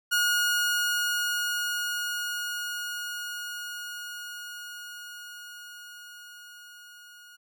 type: tone with level ramp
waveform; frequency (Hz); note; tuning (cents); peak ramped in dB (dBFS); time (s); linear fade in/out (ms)
sawtooth; 1439; F#6; -49; -18 to -45; 0.11-7.37; 20
effects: none